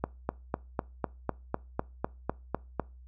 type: click train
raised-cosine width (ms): 1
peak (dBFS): -14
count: 12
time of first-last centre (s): 0.04-2.797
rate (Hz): 3.99
effects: noise-tail reverb RT60 0.3 s tail -23 dB re dry + added 62 Hz sine -48 dBFS peak until 3.07 s